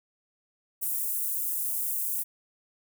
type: high-pass noise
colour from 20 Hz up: white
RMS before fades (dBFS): -30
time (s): 0.81-2.24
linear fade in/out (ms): 20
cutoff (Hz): 9400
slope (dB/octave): 24
effects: none